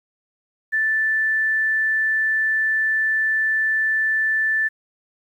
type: tone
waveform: sine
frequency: 1760 Hz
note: A6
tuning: in tune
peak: -17 dBFS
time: 0.72-4.69 s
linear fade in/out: 20 ms
effects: 9-bit